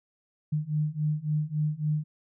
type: beating tone pair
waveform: sine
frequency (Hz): 150 / 153.6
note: D3 / D#3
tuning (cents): +37 / -22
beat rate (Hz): 3.6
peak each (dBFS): -29 / -28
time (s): 0.52-2.04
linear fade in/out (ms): 10
effects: none